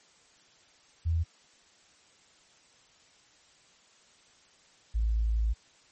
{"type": "tone pair in turn", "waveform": "sine", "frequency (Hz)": [82.41, 55.13], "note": ["E2", "A1"], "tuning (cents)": [0, 4], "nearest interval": "perfect fifth", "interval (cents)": 696, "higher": "first", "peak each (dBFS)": -24, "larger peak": "neither", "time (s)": [[1.05, 1.24], [4.94, 5.54]], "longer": "second", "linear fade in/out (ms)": 20, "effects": ["white hiss -61 dBFS RMS until 5.91 s", "MP3 32 kbps"]}